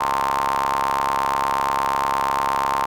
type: ring-modulated tone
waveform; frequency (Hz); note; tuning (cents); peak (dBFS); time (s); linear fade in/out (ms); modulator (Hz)
sawtooth; 68.5; C#2; -20; -12; 0-2.86; 10; 979
effects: none